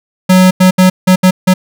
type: tone bursts at uneven times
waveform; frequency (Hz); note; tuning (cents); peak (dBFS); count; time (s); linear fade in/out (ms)
square; 185; F#3; 0; -4; 6; 0.29-0.51 / 0.6-0.71 / 0.78-0.9 / 1.07-1.16 / 1.23-1.31 / 1.47-1.54; 10
effects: none